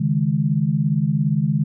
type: chord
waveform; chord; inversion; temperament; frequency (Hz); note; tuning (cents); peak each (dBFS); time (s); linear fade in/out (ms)
sine; C# suspended second; none; just; 138.59 / 155.92 / 207.9; C#3 / D#3 / G#3; 0 / +4 / +2; -22 / -19 / -22; 0-1.64; 10
effects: none